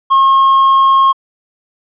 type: tone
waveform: triangle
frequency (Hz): 1079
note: C#6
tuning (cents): -47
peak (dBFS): -4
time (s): 0.1-1.13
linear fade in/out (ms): 20
effects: resampled to 8000 Hz